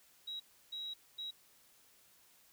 sine tone bursts at uneven times, 3849 Hz, B7, 45 cents flat, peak -40 dBFS, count 3, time 0.27-0.4 / 0.72-0.94 / 1.18-1.31 s, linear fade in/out 10 ms, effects white hiss -66 dBFS RMS until 2.52 s

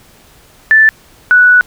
sine tone pair in turn, 1760 / 1476.8 Hz, A6 / F#6, 0 / -4 cents, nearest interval minor third, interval 304 cents, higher first, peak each -3 dBFS, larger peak neither, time 0.71-0.89 / 1.31-1.61 s, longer second, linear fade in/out 0 ms, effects pink hiss -44 dBFS RMS until 1.66 s

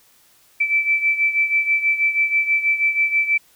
sine beating tone pair, 2321 / 2327.2 Hz, D7 / D7, -21 / -16 cents, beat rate 6.2 Hz, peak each -17 / -22 dBFS, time 0.6-3.38 s, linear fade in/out 10 ms, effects white hiss -55 dBFS RMS until 3.55 s

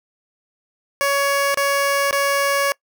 15% pulse tone with dropouts, 560 Hz, C#5, 18 cents sharp, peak -10 dBFS, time 1.01-2.72 s, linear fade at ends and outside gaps 0 ms, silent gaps 1.544-1.573 / 2.11-2.128 s, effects noise-tail reverb RT60 0.1 s tail -23 dB re dry

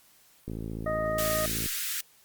click train, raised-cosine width 3 ms, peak -23 dBFS, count 66, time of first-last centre 0.48-1.66 s, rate 55.1 Hz
harmonic tone, 622.3 Hz, D#5, in tune, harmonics 1 / 2 / 3, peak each -28 / -34 / -38 dBFS, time 0.86-1.46 s, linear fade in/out 5 ms
white high-pass noise, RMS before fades -32 dBFS, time 1.18-2.01 s, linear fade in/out 5 ms, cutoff 1400 Hz, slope 48 dB/octave
effects white hiss -60 dBFS RMS until 2.24 s + Opus 48 kbps

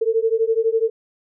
sine beating tone pair, 444.2 / 456.2 Hz, A4 / A#4, +16 / -37 cents, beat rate 12 Hz, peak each -19 dBFS, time 0.01-0.9 s, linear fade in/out 10 ms, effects none

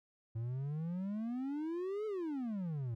triangle exponential two-way sweep, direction up then down, 110.2 to 440 to 110.2 Hz, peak -34 dBFS, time 0.35-2.95 s, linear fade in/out 10 ms, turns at 2.06 s, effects none

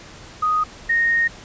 sine tone pair in turn, 1246 / 1856.1 Hz, D#6 / A#6, +2 / -8 cents, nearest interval perfect fifth, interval 690 cents, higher second, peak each -16 / -15 dBFS, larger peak second, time 0.42-0.64 / 0.89-1.28 s, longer second, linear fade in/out 10 ms, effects pink hiss -41 dBFS RMS until 1.44 s + resampled to 16000 Hz

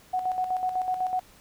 sine tone with tremolo, 740 Hz, F#5, in tune, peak -23 dBFS, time 0.13-1.2 s, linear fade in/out 10 ms, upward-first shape square, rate 8 Hz, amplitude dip 55%, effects pink hiss -55 dBFS RMS until 1.4 s

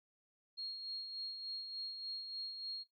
sine tone with tremolo, 4270 Hz, C8, 34 cents sharp, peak -40 dBFS, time 0.57-2.84 s, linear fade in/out 20 ms, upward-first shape sine, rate 3.4 Hz, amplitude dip 45%, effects noise-tail reverb RT60 0.2 s tail -23 dB re dry + Opus 48 kbps

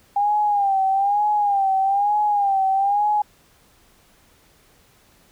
sine tone with vibrato, 803 Hz, G5, 41 cents sharp, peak -16 dBFS, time 0.16-3.22 s, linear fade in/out 5 ms, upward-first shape sine, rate 1.1 Hz, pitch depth 78 cents each way, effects pink hiss -56 dBFS RMS until 5.31 s

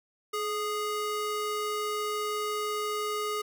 square ring-modulated tone, 830.6 Hz, G#5, in tune, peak -27 dBFS, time 0.33-3.42 s, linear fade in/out 10 ms, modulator 407 Hz, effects none

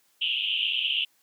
white band-pass noise, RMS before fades -27 dBFS, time 0.21-1.05 s, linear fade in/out 10 ms, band 2700 to 3200 Hz, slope 96 dB/octave, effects white hiss -66 dBFS RMS until 1.22 s + high-pass 150 Hz 12 dB/octave

